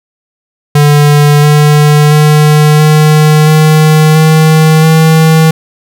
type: tone with pitch steps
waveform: square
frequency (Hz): 146.83 / 148.88 / 150.96 / 153.07 / 155.2 / 157.37 / 159.57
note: D3 / D3 / D3 / D#3 / D#3 / D#3 / D#3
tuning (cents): 0 / +24 / +48 / -28 / -4 / +20 / +44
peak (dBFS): -3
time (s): 0.75-5.51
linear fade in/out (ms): 5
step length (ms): 680
effects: none